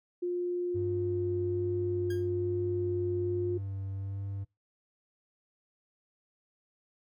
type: tone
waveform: sine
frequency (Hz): 354.3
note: F4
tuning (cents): +25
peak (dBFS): -29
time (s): 0.22-3.58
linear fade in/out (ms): 10
type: tone with vibrato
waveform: triangle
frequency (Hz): 98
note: G2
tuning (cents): 0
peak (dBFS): -32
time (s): 0.74-4.45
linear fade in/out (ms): 20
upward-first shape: sine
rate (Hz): 1.2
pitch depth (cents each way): 16
type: tone with exponential decay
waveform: sawtooth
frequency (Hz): 1620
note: G#6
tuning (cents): -43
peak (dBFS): -38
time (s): 2.1-2.3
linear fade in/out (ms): 5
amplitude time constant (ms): 42
effects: noise-tail reverb RT60 0.2 s tail -23 dB re dry